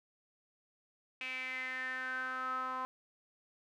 sawtooth tone with band-pass filter sweep, 257.8 Hz, C4, 26 cents flat, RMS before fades -39 dBFS, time 1.21-2.85 s, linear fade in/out 0 ms, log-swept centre 2500 to 1100 Hz, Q 8.1, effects none

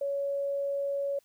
sine tone, 560 Hz, C#5, 18 cents sharp, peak -28 dBFS, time 0.01-1.19 s, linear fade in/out 5 ms, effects white hiss -68 dBFS RMS until 1.24 s

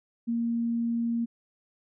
sine tone, 233.1 Hz, A#3, in tune, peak -25 dBFS, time 0.27-1.26 s, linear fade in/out 20 ms, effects none

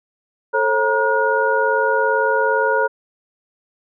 sine tone cluster, 440.4 / 538 / 946 / 1440 Hz, A4 / C5 / A#5 / F#6, +2 / +48 / +25 / -47 cents, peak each -20 dBFS, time 0.53-2.88 s, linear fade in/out 20 ms, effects none

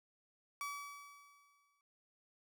30% pulse tone with exponential decay, 1144 Hz, D6, 46 cents flat, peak -36 dBFS, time 0.61-1.81 s, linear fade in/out 1 ms, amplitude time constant 260 ms, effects none

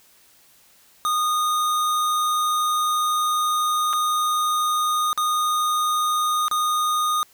square tone with dropouts, 1231 Hz, D#6, 19 cents flat, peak -20 dBFS, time 1.05-7.23 s, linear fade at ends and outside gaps 0 ms, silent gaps 3.93-3.934 / 5.13-5.176 / 6.482-6.513 s, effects white hiss -55 dBFS RMS until 7.33 s

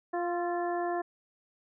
harmonic tone with a mistuned harmonic, 349.2 Hz, F4, in tune, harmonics 1 / 2 / 3 / 4 / 5, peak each -32 / -32 / -39 / -46 / -42 dBFS, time 0.13-1.02 s, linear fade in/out 10 ms, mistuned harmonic 4, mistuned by -37 cents, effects none

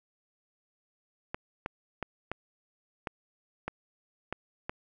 clicks, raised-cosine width 0.5 ms, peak -18 dBFS, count 8, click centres 1.345 / 1.661 / 2.027 / 2.316 / 3.072 / 3.68 / 4.326 / 4.695 s, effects none

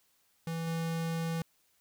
square tone with level steps, 164.81 Hz, E3, in tune, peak -34 / -32 dBFS, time 0.47-1.42 s, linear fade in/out 2 ms, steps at 0.67 s, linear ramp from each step 2 ms, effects white hiss -71 dBFS RMS until 1.8 s

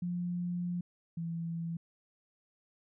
sine tone pair in turn, 176.1 / 166.89 Hz, F3 / E3, +15 / +22 cents, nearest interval minor second, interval 93 cents, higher first, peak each -32 / -34 dBFS, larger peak first, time 0.02-0.81 / 1.17-1.77 s, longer first, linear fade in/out 5 ms, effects none

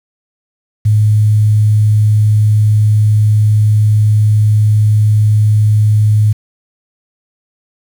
sine tone with quantisation, 106.4 Hz, G#2, 42 cents sharp, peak -6 dBFS, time 0.85-6.33 s, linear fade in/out 10 ms, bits 6, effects none

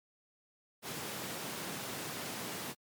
pink high-pass noise, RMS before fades -41 dBFS, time 0.82-2.75 s, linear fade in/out 50 ms, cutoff 130 Hz, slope 24 dB/octave, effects MP3 96 kbps

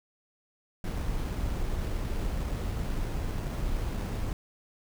brown noise with sample-and-hold, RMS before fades -31 dBFS, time 0.84-4.33 s, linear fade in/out 2 ms, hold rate 7350 Hz, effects none

